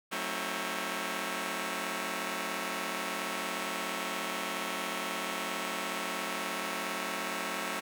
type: chord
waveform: 5% pulse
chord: F# diminished seventh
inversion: none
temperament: just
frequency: 185 / 222 / 266.4 / 319.7 Hz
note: F#3 / A3 / C4 / Eb4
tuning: 0 / +16 / +31 / +47 cents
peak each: -28 dBFS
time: 0.11-7.81 s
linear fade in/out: 20 ms
effects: none